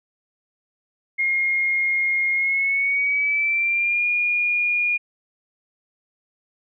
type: tone with pitch glide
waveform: sine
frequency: 2140 to 2430 Hz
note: C7 to D#7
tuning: +38 to -42 cents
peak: -18 dBFS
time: 1.18-4.98 s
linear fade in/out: 20 ms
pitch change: +220 cents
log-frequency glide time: 2.32-4.06 s
effects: none

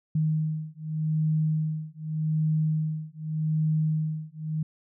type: beating tone pair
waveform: sine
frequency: 155.56 / 156.4 Hz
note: D#3 / D#3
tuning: 0 / +9 cents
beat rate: 0.84 Hz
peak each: -27 dBFS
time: 0.15-4.63 s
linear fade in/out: 5 ms
effects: none

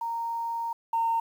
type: tone pair in turn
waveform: sine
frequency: 926 / 915.4 Hz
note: A#5 / A#5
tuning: -12 / -32 cents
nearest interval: unison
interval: 20 cents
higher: first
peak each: -28 / -22 dBFS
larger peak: second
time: 0.01-0.73 / 0.93-1.2 s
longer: first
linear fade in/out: 5 ms
effects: tanh soft clip ceiling -18 dBFS + 9-bit

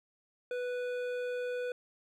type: tone with hard clipping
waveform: sine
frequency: 493.9 Hz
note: B4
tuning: in tune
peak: -35 dBFS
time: 0.51-1.72 s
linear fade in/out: 2 ms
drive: 11 dB
effects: none

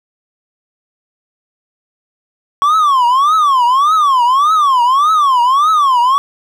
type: tone with vibrato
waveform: triangle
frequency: 1108.7 Hz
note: C#6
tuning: in tune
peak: -6 dBFS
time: 2.62-6.18 s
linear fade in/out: 0 ms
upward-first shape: triangle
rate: 1.7 Hz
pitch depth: 290 cents each way
effects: none

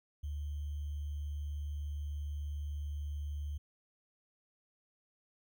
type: tone with sample-and-hold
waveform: sine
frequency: 73.42 Hz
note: D2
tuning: in tune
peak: -36 dBFS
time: 0.23-3.58 s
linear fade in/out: 10 ms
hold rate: 3150 Hz
effects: none

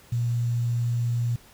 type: tone with quantisation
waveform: sine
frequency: 119.2 Hz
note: A#2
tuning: 39 cents sharp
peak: -22 dBFS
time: 0.12-1.36 s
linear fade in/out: 5 ms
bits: 8
effects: pink hiss -53 dBFS RMS until 1.53 s

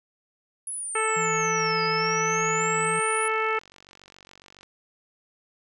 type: exponential two-way sweep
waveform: sine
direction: down then up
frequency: 10540 to 4899 to 9970 Hz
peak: -30 dBFS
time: 0.67-3.28 s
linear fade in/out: 2 ms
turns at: 1.83 s
type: harmonic tone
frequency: 440 Hz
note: A4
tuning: in tune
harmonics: 1 / 2 / 3 / 4 / 5 / 6 / 7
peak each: -28 / -31 / -27 / -33 / -30 / -35 / -45 dBFS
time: 0.95-3.59 s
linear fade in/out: 5 ms
type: tone with vibrato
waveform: triangle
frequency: 164.81 Hz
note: E3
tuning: in tune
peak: -31 dBFS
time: 1.16-3 s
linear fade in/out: 10 ms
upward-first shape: square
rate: 3.5 Hz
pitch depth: 23 cents each way
type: click train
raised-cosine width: 0.2 ms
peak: -31 dBFS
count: 145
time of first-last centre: 1.58-4.631 s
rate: 47.2 Hz
effects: none

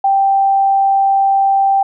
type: tone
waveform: sine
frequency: 784 Hz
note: G5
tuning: in tune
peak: -9 dBFS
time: 0.04-1.83 s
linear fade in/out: 5 ms
effects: none

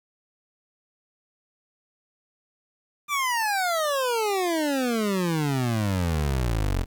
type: exponential sweep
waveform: 25% pulse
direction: down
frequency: 1200 to 42.05 Hz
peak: -19 dBFS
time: 3.08-6.86 s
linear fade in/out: 50 ms
effects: 9-bit

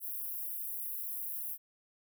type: high-pass noise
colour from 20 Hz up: white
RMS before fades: -39 dBFS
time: 0-1.58 s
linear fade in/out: 50 ms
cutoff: 11000 Hz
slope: 48 dB/octave
effects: none

